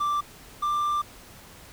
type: tone pair in turn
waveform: triangle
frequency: 1174.7 / 1184.9 Hz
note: D6 / D6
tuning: 0 / +15 cents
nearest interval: unison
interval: 15 cents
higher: second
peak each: -21 dBFS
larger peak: neither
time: 0-0.21 / 0.62-1.02 s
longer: second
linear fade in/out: 10 ms
effects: pink hiss -48 dBFS RMS until 1.72 s